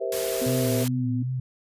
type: chord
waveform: sine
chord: C dominant seventh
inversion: second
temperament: just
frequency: 392.4 / 470.9 / 523.3 / 654.1 Hz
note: G4 / Bb4 / C5 / E5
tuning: +2 / +18 / 0 / -14 cents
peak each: -31 dBFS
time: 0-0.85 s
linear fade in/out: 20 ms
type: noise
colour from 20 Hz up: white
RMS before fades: -32 dBFS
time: 0.12-0.88 s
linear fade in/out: 2 ms
type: tone with pitch glide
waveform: sine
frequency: 255.3 to 251.9 Hz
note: C4 to B3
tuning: -42 to +34 cents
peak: -26 dBFS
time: 0.41-1.23 s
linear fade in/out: 10 ms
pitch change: -24 cents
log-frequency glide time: 0.6-0.83 s
type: tone with vibrato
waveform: sine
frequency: 122.9 Hz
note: B2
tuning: 8 cents flat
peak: -25 dBFS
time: 0.46-1.4 s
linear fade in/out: 5 ms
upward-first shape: sine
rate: 2.6 Hz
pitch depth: 89 cents each way
effects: resampled to 32000 Hz